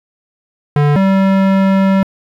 square tone pair in turn, 146.2 / 193.16 Hz, D3 / G3, -7 / -25 cents, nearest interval perfect fourth, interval 482 cents, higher second, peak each -9 dBFS, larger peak neither, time 0.76-0.96 / 0.96-2.03 s, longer second, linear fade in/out 2 ms, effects low-pass 2000 Hz 12 dB/octave + 7-bit

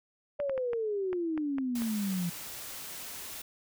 sine exponential sweep, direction down, 587.3 to 169.2 Hz, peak -29 dBFS, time 0.39-2.3 s, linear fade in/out 10 ms
clicks, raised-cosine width 0.5 ms, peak -25 dBFS, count 8, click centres 0.401 / 0.496 / 0.578 / 0.733 / 1.13 / 1.377 / 1.584 / 1.82 s
white noise, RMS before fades -42 dBFS, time 1.75-3.42 s, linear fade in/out 5 ms
effects none

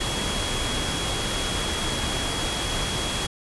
sine tone in noise, 3322 Hz, G#7, in tune, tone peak -31 dBFS, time 0-3.27 s, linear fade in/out 10 ms, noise pink, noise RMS -27 dBFS, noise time 0-3.27 s, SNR -7 dB, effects resampled to 24000 Hz

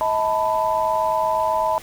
sine tone cluster, 638 / 885 / 993 Hz, D#5 / A5 / B5, +43 / +10 / +9 cents, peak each -22 dBFS, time 0.01-1.78 s, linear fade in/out 0 ms, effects pink hiss -41 dBFS RMS until 1.82 s

